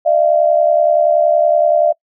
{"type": "tone pair together", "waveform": "sine", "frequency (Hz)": [609, 679.6], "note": ["D#5", "F5"], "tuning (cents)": [-37, -47], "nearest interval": "major second", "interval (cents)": 190, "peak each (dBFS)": -12, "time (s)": [0.05, 1.93], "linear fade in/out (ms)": 20, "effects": ["noise-tail reverb RT60 0.1 s tail -25 dB re dry"]}